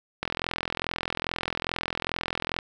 click train, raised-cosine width 0.3 ms, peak -11 dBFS, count 101, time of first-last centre 0.23-2.588 s, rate 42.4 Hz, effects none

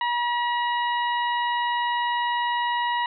harmonic tone, 960 Hz, B5, 49 cents flat, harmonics 1 / 2 / 3 / 4, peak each -23 / -29 / -34 / -38 dBFS, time 0.01-3.06 s, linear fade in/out 2 ms, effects none

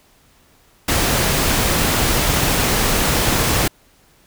pink noise, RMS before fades -17 dBFS, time 0.88-3.68 s, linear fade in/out 5 ms, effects pink hiss -54 dBFS RMS until 4.26 s

